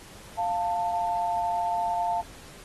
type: tone pair together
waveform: sine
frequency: 698.5 / 889.8 Hz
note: F5 / A5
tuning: 0 / +19 cents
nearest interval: major third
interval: 419 cents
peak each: -27 / -27 dBFS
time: 0.37-2.22 s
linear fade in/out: 20 ms
effects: pink hiss -48 dBFS RMS until 2.64 s + AAC 32 kbps